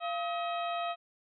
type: harmonic tone with a mistuned harmonic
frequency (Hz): 636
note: D#5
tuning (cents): +38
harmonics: 1 / 2 / 3 / 4 / 5 / 6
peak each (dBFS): -33 / -37 / -48 / -43 / -46 / -47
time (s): 0-0.96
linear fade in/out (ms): 50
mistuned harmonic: 1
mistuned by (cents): +140
effects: none